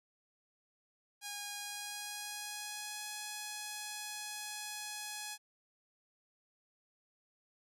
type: tone with pitch glide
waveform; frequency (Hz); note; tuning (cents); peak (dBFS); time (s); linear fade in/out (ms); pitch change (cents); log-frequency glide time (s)
5% pulse; 820 to 840.1; G#5 to G#5; -22 to +20; -29; 1.21-5.38; 50; +42; 1.6-3.05
effects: none